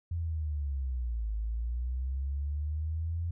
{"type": "linear two-way sweep", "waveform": "sine", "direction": "down then up", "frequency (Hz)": [86, 52.6, 86], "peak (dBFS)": -30, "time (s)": [0.11, 3.31], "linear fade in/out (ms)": 5, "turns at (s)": 1.32, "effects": []}